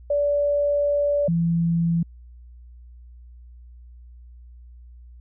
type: tone pair in turn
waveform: sine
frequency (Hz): 578 / 168.11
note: D5 / E3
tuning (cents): -28 / +34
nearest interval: octave + major sixth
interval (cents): 2138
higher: first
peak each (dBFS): -18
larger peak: neither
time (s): 0.1-1.28 / 1.28-2.03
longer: first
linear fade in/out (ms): 5
effects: added 60 Hz sine -42 dBFS peak until 5.2 s